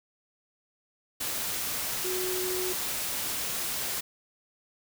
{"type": "tone in noise", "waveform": "sine", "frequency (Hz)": 367.7, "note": "F#4", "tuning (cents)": -11, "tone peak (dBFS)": -31, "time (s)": [2.04, 2.73], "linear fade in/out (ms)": 10, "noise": "white", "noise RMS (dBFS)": -32, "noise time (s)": [1.2, 4.01], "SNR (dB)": -2, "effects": []}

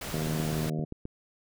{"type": "noise", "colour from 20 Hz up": "pink", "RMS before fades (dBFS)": -37, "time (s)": [0.01, 0.7], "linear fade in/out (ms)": 5}
{"type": "harmonic tone", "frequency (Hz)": 77.7, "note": "D#2", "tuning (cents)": -2, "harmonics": [2, 3, 4, 5, 6, 7, 8, 9], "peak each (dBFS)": [-30, -36, -41, -40, -44, -46, -45, -46], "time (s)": [0.13, 0.85], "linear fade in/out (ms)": 10}
{"type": "click train", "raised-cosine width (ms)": 3, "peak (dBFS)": -24, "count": 7, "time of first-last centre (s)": [0.27, 1.054], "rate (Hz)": 7.65}
{"effects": []}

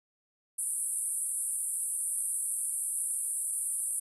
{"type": "band-pass noise", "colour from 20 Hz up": "pink", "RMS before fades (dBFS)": -33, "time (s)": [0.58, 4], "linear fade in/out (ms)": 10, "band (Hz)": [8600, 11000], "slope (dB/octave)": 96, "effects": []}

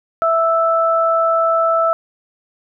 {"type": "tone pair together", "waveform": "sine", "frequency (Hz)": [659.2, 1318.5], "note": ["E5", "E6"], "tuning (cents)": [0, 0], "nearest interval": "octave", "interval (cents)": 1200, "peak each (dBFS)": -15, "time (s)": [0.22, 1.93], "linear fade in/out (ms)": 0, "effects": []}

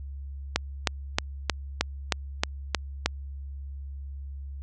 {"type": "click train", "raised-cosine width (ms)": 0.2, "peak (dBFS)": -4, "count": 9, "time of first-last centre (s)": [0.56, 3.06], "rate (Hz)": 3.2, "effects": ["added 69 Hz sine -35 dBFS peak until 4.62 s", "resampled to 24000 Hz"]}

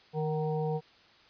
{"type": "harmonic tone with a mistuned harmonic", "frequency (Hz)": 155.56, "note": "D#3", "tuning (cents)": 0, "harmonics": [1, 3, 5, 6], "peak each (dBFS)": [-31, -32, -38, -44], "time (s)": [0.13, 0.81], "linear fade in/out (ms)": 50, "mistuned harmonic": 5, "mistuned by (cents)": -45, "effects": ["white hiss -59 dBFS RMS until 1.29 s", "resampled to 11025 Hz"]}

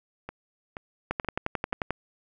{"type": "two click trains", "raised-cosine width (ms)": 0.5, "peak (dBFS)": [-21, -12], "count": [4, 10], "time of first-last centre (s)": [[0.29, 1.725], [1.11, 1.906]], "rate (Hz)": [2.09, 11.3], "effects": []}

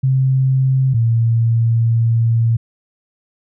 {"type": "tone pair in turn", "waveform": "sine", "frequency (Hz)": [132, 115.03], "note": ["C3", "A#2"], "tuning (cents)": [16, -23], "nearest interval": "major second", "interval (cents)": 239, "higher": "first", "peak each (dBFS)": -11, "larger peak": "neither", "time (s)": [[0.03, 0.94], [0.94, 2.57]], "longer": "second", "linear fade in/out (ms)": 10, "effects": []}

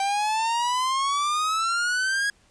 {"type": "exponential sweep", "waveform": "45% pulse", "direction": "up", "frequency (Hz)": [780, 1661.2], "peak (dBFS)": -22, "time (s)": [0, 2.3], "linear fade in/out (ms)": 2, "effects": ["pink hiss -60 dBFS RMS until 2.5 s", "resampled to 22050 Hz"]}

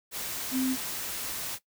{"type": "tone in noise", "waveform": "sine", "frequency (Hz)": 260, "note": "C4", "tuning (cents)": -11, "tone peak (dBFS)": -25, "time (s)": [0.51, 0.77], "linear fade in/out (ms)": 50, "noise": "white", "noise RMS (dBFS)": -35, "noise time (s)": [0.11, 1.59], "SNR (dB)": 7, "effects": ["noise-tail reverb RT60 0.1 s tail -17 dB re dry"]}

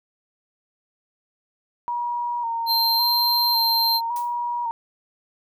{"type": "tone with vibrato", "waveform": "sine", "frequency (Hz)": 940, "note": "A#5", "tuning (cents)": 14, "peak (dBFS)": -23, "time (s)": [1.88, 4.71], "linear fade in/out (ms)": 0, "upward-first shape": "square", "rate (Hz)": 0.9, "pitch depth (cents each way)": 34}
{"type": "tone", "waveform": "square", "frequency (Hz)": 4152, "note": "C8", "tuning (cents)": -14, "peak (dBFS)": -19, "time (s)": [2.66, 4.01], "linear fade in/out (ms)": 50}
{"type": "noise with exponential decay", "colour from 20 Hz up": "blue", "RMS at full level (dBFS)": -35, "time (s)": [4.16, 4.37], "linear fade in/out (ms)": 1, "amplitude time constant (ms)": 45}
{"effects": []}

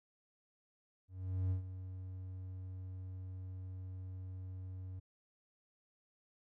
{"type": "tone with ADSR envelope", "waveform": "triangle", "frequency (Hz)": 93, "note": "F#2", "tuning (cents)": 9, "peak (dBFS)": -29, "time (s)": [1.08, 5], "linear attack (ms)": 430, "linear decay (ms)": 110, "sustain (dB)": -12, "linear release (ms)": 12, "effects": []}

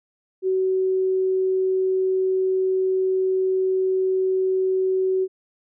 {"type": "tone", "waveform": "sine", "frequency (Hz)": 376.5, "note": "F#4", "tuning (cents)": 30, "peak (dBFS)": -18, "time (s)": [0.42, 5.28], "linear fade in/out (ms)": 50, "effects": []}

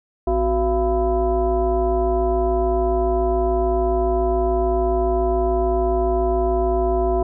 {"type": "tone with frequency modulation", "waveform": "sine", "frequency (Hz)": 370, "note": "F#4", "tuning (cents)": 0, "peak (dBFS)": -16, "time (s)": [0.27, 7.23], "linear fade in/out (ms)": 5, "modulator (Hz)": 313, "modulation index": 1.3, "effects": []}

